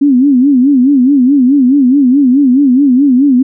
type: tone with vibrato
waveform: sine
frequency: 266.8 Hz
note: C4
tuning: 34 cents sharp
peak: -4 dBFS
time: 0.01-3.43 s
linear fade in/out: 10 ms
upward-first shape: sine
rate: 4.7 Hz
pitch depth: 150 cents each way
effects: none